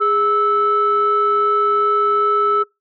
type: tone pair together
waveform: sine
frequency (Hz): 412.6 / 1310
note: G#4 / E6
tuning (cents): -11 / -11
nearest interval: octave + minor sixth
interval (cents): 2000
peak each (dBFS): -18 / -13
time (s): 0-2.64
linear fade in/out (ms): 20
effects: noise-tail reverb RT60 0.2 s tail -24 dB re dry + tanh soft clip ceiling -7 dBFS